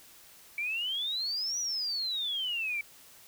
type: exponential two-way sweep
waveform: sine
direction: up then down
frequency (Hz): 2290 to 5930 to 2290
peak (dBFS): -30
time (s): 0.58-2.81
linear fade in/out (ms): 2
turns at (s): 1.59
effects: white hiss -55 dBFS RMS until 3.27 s